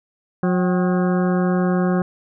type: harmonic tone with a mistuned harmonic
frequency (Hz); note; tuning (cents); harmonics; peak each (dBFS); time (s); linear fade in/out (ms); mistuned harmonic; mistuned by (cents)
180.6; F#3; -42; 1 / 2 / 3 / 4 / 6 / 7 / 8 / 9; -17 / -23 / -27 / -29 / -33 / -34 / -35 / -36; 0.43-2.02; 2; 4; +88
effects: none